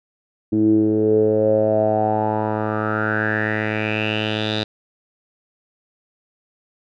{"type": "tone with low-pass filter sweep", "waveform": "10% pulse", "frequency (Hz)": 107.8, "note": "A2", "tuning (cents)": -35, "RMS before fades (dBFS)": -19, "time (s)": [0.52, 4.64], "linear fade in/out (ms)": 10, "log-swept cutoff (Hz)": [290, 3900], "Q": 6.8, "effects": []}